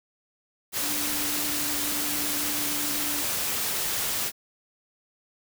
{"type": "tone in noise", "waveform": "sine", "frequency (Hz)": 293.7, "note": "D4", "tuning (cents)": 0, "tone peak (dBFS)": -36, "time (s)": [0.8, 3.25], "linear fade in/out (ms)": 50, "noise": "white", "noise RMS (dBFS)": -28, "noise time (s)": [0.72, 4.32], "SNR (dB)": -11, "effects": []}